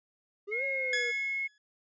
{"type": "exponential two-way sweep", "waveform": "triangle", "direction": "up then down", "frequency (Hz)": [392, 554, 470.5], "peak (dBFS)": -34, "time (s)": [0.47, 1.12], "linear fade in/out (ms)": 20, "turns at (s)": 0.64}
{"type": "tone with pitch glide", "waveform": "sine", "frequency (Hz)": [2156, 2174], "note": ["C#7", "C#7"], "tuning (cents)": [-49, -34], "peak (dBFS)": -30, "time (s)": [0.51, 1.48], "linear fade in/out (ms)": 20, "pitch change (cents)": 15, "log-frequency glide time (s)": [0.89, 1.16]}
{"type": "tone with exponential decay", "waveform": "sawtooth", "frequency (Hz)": 1691, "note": "G#6", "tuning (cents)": 31, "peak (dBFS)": -24, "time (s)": [0.93, 1.58], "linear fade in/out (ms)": 2, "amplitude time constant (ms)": 140}
{"effects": ["resampled to 16000 Hz"]}